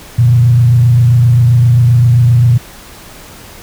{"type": "tone with frequency modulation", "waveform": "sine", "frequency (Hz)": 120, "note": "B2", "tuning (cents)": -49, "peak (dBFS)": -4, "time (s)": [0.18, 2.58], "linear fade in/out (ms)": 10, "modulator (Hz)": 27.6, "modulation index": 0.47, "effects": ["pink hiss -34 dBFS RMS until 3.62 s"]}